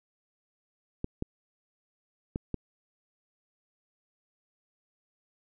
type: clicks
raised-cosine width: 3 ms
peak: -18 dBFS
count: 4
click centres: 1.044 / 1.224 / 2.359 / 2.543 s
effects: none